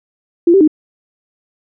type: tone with pitch steps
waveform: sine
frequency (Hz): 341.8 / 389.3 / 307.8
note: F4 / G4 / D#4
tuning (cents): -37 / -12 / -19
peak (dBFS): -5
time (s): 0.47-0.677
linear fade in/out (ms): 5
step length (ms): 69
effects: none